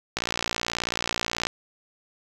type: click train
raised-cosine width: 0.2 ms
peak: -8 dBFS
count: 77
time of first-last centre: 0.17-1.469 s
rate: 58.5 Hz
effects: 7-bit